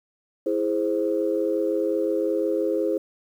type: chord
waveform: sine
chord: E augmented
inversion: none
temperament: equal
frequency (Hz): 329.6 / 415.3 / 523.3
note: E4 / G#4 / B#4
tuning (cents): 0 / 0 / 0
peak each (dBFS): -25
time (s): 0.46-2.98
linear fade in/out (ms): 5
effects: tanh soft clip ceiling -11 dBFS + 9-bit